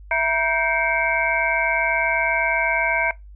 sine tone cluster, 662 / 949 / 1564 / 2148 / 2296 Hz, E5 / A#5 / G6 / C7 / D7, +7 / +31 / -4 / +45 / -40 cents, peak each -24 dBFS, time 0.11-3.11 s, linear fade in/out 2 ms, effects noise-tail reverb RT60 0.2 s tail -21 dB re dry + added 50 Hz sine -39 dBFS peak until 3.35 s

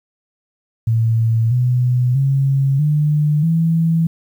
sine tone with pitch steps, 113.5 / 124.49 / 136.54 / 149.76 / 164.27 Hz, A#2 / B2 / C#3 / D3 / E3, -46 / +14 / -26 / +34 / -6 cents, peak -12 dBFS, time 0.87-4.07 s, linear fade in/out 5 ms, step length 640 ms, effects 8-bit

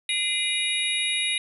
sine tone cluster, 2064 / 2409 / 2890 / 3777 / 10170 Hz, C7 / D7 / F#7 / A#7 / D#9, -24 / +43 / -41 / +22 / +37 cents, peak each -31 / -29 / -31 / -27 / -30 dBFS, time 0.09-1.38 s, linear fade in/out 2 ms, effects none

